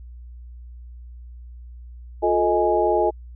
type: tone cluster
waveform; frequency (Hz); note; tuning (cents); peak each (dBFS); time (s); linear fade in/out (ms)
sine; 355.1 / 438.2 / 628 / 831; F4 / A4 / D#5 / G#5; +29 / -7 / +16 / +1; -22; 2.22-3.11; 20
effects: added 60 Hz sine -37 dBFS peak until 3.35 s